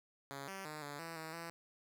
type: tone with pitch steps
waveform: 5% pulse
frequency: 139 / 193.4 / 152.7 / 144.5 / 165.5 / 159.7 / 167.4 Hz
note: C#3 / G3 / D#3 / D3 / E3 / D#3 / E3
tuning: +5 / -23 / -32 / -28 / +7 / +45 / +27 cents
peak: -33 dBFS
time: 0.31-1.5 s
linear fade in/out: 0 ms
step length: 170 ms
effects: none